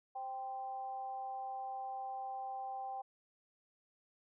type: tone with amplitude modulation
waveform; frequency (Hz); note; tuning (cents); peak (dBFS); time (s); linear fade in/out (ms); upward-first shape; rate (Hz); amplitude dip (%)
sine; 784; G5; 0; -37; 0.15-3.02; 10; sine; 256; 55
effects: none